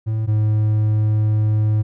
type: tone pair in turn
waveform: triangle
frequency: 109.9 / 107.27 Hz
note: A2 / A2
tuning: -2 / -44 cents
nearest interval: unison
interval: 42 cents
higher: first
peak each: -16 / -12 dBFS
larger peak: second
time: 0.06-0.27 / 0.27-1.83 s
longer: second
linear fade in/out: 20 ms
effects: none